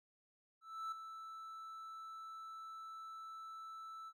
triangle tone with ADSR envelope, 1318.5 Hz, E6, in tune, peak -37 dBFS, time 0.61-4.13 s, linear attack 310 ms, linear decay 5 ms, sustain -9 dB, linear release 52 ms, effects none

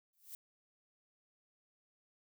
violet noise with exponential growth, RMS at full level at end -44 dBFS, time 0.13-0.35 s, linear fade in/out 1 ms, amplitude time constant 47 ms, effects none

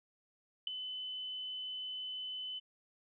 sine tone with ADSR envelope, 3022 Hz, F#7, 36 cents sharp, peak -28 dBFS, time 0.67-2.6 s, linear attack 4 ms, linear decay 4 ms, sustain -11 dB, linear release 21 ms, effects none

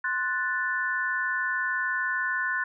sine chord, F# diminished, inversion second, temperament equal, 1046.5 / 1480 / 1760 Hz, C6 / F#6 / A6, 0 / 0 / 0 cents, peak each -33 / -28 / -29 dBFS, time 0.04-2.64 s, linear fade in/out 5 ms, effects none

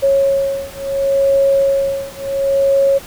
sine beating tone pair, 549 / 549.71 Hz, C#5 / C#5, -17 / -15 cents, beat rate 0.71 Hz, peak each -15 dBFS, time 0.02-2.99 s, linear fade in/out 20 ms, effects pink hiss -35 dBFS RMS until 3.06 s

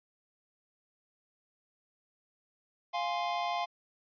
square chord, F minor, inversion none, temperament equal, 698.5 / 830.6 / 1046.5 Hz, F5 / Ab5 / C6, 0 / 0 / 0 cents, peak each -34 / -38 / -37 dBFS, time 2.93-3.66 s, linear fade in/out 20 ms, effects resampled to 11025 Hz

